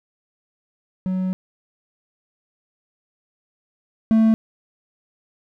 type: tone pair in turn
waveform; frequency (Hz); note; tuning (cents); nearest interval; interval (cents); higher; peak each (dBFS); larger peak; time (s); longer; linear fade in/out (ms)
triangle; 186 / 222; F#3 / A3; +9 / +16; minor third; 307; second; -18 / -10; second; 1.06-1.33 / 4.11-4.34; first; 0
effects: none